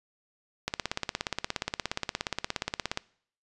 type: click train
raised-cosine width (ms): 0.2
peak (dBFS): -11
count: 40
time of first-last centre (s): 0.68-2.974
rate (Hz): 17
effects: noise-tail reverb RT60 0.6 s tail -23 dB re dry + resampled to 24000 Hz